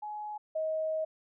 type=tone pair in turn; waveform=sine; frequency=843 / 631.5 Hz; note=G#5 / D#5; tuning=+26 / +26 cents; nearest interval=perfect fourth; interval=500 cents; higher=first; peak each=-36 / -29 dBFS; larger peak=second; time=0.02-0.38 / 0.55-1.05 s; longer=second; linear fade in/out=10 ms; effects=none